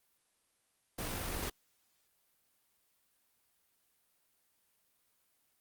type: noise with amplitude modulation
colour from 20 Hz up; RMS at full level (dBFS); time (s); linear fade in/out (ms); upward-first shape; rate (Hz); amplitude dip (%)
pink; -37; 0.98-1.5; 10; sine; 47; 25
effects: white hiss -75 dBFS RMS until 5.6 s + Opus 32 kbps